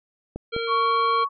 clicks, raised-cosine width 2 ms, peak -18 dBFS, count 2, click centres 0.36 / 0.564 s
harmonic tone, 460.9 Hz, A#4, 20 cents flat, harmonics 1 / 3 / 5 / 7 / 9, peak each -27 / -32 / -34 / -35 / -37 dBFS, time 0.52-1.25 s, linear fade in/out 20 ms
sine tone, 1116 Hz, C#6, 11 cents sharp, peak -19 dBFS, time 0.67-1.29 s, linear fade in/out 50 ms
effects none

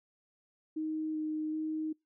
sine tone with vibrato, 311.1 Hz, D#4, in tune, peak -32 dBFS, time 0.76-1.93 s, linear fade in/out 10 ms, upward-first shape square, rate 1.3 Hz, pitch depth 9 cents each way, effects noise-tail reverb RT60 0.2 s tail -26 dB re dry

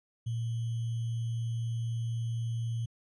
sine tone with sample-and-hold, 115.5 Hz, A#2, 16 cents flat, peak -30 dBFS, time 0.26-2.86 s, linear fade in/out 10 ms, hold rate 3150 Hz, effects resampled to 22050 Hz

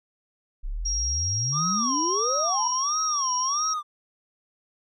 sine exponential sweep, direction up, 30.83 to 1051 Hz, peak -27 dBFS, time 0.63-2.73 s, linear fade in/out 20 ms
sine tone, 5620 Hz, F8, 10 cents sharp, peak -25 dBFS, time 0.85-3.74 s, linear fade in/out 10 ms
triangle tone with vibrato, 1129 Hz, C#6, 31 cents sharp, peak -24 dBFS, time 1.52-3.83 s, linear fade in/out 50 ms, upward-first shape sine, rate 1.5 Hz, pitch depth 220 cents each way
effects none

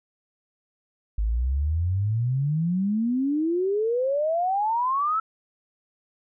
sine exponential sweep, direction up, 50.8 to 1334 Hz, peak -21 dBFS, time 1.18-5.2 s, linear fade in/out 5 ms, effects none

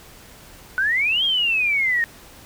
sine exponential two-way sweep, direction up then down, 1480 to 3278 to 1829 Hz, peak -17 dBFS, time 0.78-2.04 s, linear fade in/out 0 ms, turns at 1.24 s, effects pink hiss -45 dBFS RMS until 2.45 s

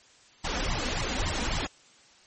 pink noise with flanger, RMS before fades -29 dBFS, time 0.44-1.67 s, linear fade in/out 10 ms, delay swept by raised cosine 0.96 to 4.16 ms, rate 3.6 Hz, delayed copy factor +0.9, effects white hiss -57 dBFS RMS until 2.26 s + MP3 32 kbps

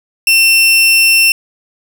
sawtooth tone, 2700 Hz, E7, 41 cents sharp, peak -3 dBFS, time 0.27-1.32 s, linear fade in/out 2 ms, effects none

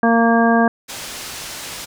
harmonic tone, 230.8 Hz, A#3, 17 cents flat, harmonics 1 / 2 / 3 / 4 / 5 / 7, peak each -14 / -20 / -17 / -23 / -23 / -20 dBFS, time 0.03-0.68 s, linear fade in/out 2 ms
white low-pass noise, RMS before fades -31 dBFS, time 0.88-1.86 s, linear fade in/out 20 ms, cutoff 7900 Hz, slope 12 dB/octave
effects none

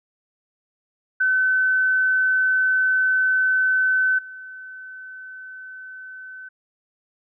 sine tone with level steps, 1520 Hz, F#6, 46 cents sharp, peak -16 / -35 dBFS, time 1.2-6.49 s, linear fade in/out 10 ms, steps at 4.18 s, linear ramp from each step 10 ms, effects none

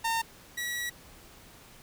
sawtooth tone pair in turn, 911 / 1930.3 Hz, A#5 / B6, -40 / -40 cents, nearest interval octave + minor second, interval 1300 cents, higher second, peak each -23 / -28 dBFS, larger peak first, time 0.04-0.22 / 0.57-0.9 s, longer second, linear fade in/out 10 ms, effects pink hiss -53 dBFS RMS until 1.82 s

